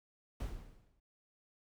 brown noise with exponential decay, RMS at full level -36 dBFS, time 0.4-1 s, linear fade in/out 5 ms, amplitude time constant 130 ms, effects none

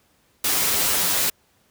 white noise with comb filter, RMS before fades -21 dBFS, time 0.44-1.3 s, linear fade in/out 5 ms, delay 8.7 ms, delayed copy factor -0.7, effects pink hiss -62 dBFS RMS until 1.7 s + high-pass 60 Hz 12 dB/octave

